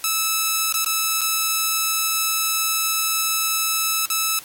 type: tone with dropouts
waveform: 5% pulse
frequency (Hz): 1307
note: E6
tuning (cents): -15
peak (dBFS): -7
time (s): 0.04-4.39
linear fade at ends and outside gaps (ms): 1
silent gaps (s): 0.725-0.741 / 0.846-0.862 / 1.21-1.215 / 4.057-4.101
effects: white hiss -43 dBFS RMS until 4.44 s + AAC 64 kbps